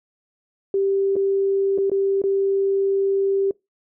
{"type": "tone with dropouts", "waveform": "sine", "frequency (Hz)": 392, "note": "G4", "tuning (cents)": 0, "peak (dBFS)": -17, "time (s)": [0.74, 3.51], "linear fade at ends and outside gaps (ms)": 2, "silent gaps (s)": [[1.157, 1.164], [1.778, 1.784], [1.898, 1.916], [2.218, 2.238]], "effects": ["noise-tail reverb RT60 0.2 s tail -24 dB re dry"]}